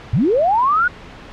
sine linear sweep, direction up, 87.31 to 1484 Hz, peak -12 dBFS, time 0.13-0.88 s, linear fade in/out 5 ms, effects pink hiss -37 dBFS RMS until 1.32 s + low-pass 3000 Hz 12 dB/octave

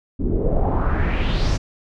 brown noise with low-pass filter sweep, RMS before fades -19 dBFS, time 0.19-1.58 s, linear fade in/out 20 ms, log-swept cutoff 270 to 6400 Hz, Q 3.2, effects none

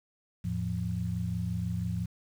sine tone cluster, 84.5 / 110.5 / 175 Hz, E2 / A2 / F3, +43 / +8 / +4 cents, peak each -36 / -33 / -33 dBFS, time 0.44-2.06 s, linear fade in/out 10 ms, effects 9-bit

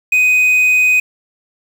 triangle tone with quantisation, 2500 Hz, D#7, 8 cents sharp, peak -7 dBFS, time 0.12-1 s, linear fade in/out 5 ms, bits 6, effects none

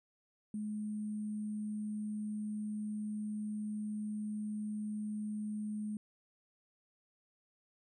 sine tone with sample-and-hold, 211.7 Hz, G#3, 33 cents sharp, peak -36 dBFS, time 0.54-5.97 s, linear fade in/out 2 ms, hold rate 8820 Hz, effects resampled to 24000 Hz

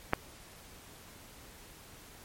clicks, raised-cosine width 0.5 ms, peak -29 / -10 dBFS, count 2, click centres 0.127 / 0.134 s, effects pink hiss -53 dBFS RMS until 2.24 s + MP3 64 kbps

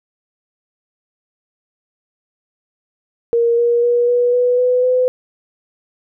sine tone with pitch steps, 468.3 / 474.3 / 480.4 / 486.5 / 492.7 / 499 / 505.4 Hz, A#4 / A#4 / B4 / B4 / B4 / B4 / B4, +8 / +30 / -48 / -26 / -4 / +18 / +40 cents, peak -11 dBFS, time 3.33-5.08 s, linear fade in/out 0 ms, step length 250 ms, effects none

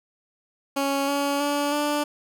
15% pulse tone with pitch steps, 277.2 / 282.7 / 288.3 / 294 Hz, C#4 / C#4 / D4 / D4, 0 / +34 / -32 / +2 cents, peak -16 dBFS, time 0.76-2.04 s, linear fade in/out 10 ms, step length 320 ms, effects none

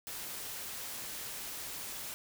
white noise, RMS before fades -42 dBFS, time 0.07-2.14 s, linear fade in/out 0 ms, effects none

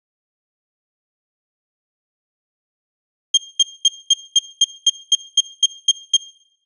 35% pulse tone bursts, 3208 Hz, G7, 39 cents sharp, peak -6 dBFS, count 12, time 3.34-6.168 s, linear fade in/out 5 ms, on 34 ms, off 220 ms, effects noise-tail reverb RT60 0.7 s tail -19 dB re dry + resampled to 24000 Hz

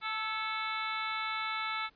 harmonic tone with a mistuned harmonic, 440 Hz, A4, in tune, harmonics 2 / 3 / 4 / 5 / 6 / 7 / 8 / 9, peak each -41 / -36 / -45 / -38 / -45 / -52 / -44 / -44 dBFS, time 0.01-1.9 s, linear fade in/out 50 ms, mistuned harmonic 4, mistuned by -55 cents, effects pink hiss -67 dBFS RMS until 1.95 s + resampled to 11025 Hz

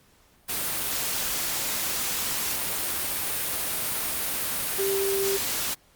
sine tone in noise, 392 Hz, G4, in tune, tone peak -24 dBFS, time 4.78-5.38 s, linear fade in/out 20 ms, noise white, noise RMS -28 dBFS, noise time 0.48-5.75 s, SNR +1 dB, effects pink hiss -60 dBFS RMS until 5.95 s + Opus 48 kbps

